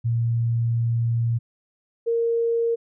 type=tone pair in turn; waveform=sine; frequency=116.54 / 463.6 Hz; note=A#2 / A#4; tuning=0 / -10 cents; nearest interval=2 octaves; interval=2390 cents; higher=second; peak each=-19 / -19 dBFS; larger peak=neither; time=0.04-1.39 / 2.06-2.76 s; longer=first; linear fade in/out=20 ms; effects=none